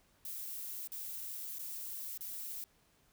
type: noise with dropouts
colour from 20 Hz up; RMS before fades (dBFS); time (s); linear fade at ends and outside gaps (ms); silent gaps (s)
violet; -43; 0.25-2.64; 1; 0.874-0.919 / 1.585-1.593 / 2.176-2.208
effects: pink hiss -70 dBFS RMS until 3.12 s